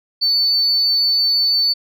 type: tone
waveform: sine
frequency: 4503 Hz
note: C#8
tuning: 26 cents sharp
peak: -12 dBFS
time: 0.21-1.74 s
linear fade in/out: 20 ms
effects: tanh soft clip ceiling -9 dBFS